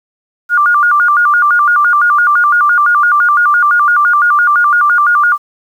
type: tone with vibrato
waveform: sine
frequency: 1298 Hz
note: E6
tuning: 27 cents flat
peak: -6 dBFS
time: 0.49-5.38 s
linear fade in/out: 50 ms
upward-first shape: square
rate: 5.9 Hz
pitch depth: 170 cents each way
effects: 7-bit